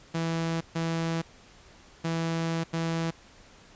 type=tone bursts at uneven times; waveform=sawtooth; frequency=164.81 Hz; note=E3; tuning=in tune; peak=-23 dBFS; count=4; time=0.14-0.61 / 0.75-1.22 / 2.04-2.64 / 2.73-3.11 s; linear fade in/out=10 ms; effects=pink hiss -54 dBFS RMS until 3.75 s + resampled to 16000 Hz